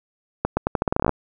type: accelerating click train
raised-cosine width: 1 ms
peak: -5 dBFS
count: 14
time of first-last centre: 0.45-1.093 s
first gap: 120 ms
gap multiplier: 0.83
effects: none